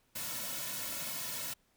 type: noise with comb filter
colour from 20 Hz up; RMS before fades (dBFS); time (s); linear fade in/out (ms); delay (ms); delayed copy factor
white; -39; 0.15-1.54; 10; 2.5; -0.8
effects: pink hiss -72 dBFS RMS until 1.76 s